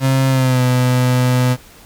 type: tone with pitch glide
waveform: 35% pulse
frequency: 133.3 to 125.89 Hz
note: C3 to B2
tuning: +33 to +34 cents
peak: -10 dBFS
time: 0-1.57 s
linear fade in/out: 50 ms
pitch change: -99 cents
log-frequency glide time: 0.28-0.62 s
effects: pink hiss -43 dBFS RMS until 1.85 s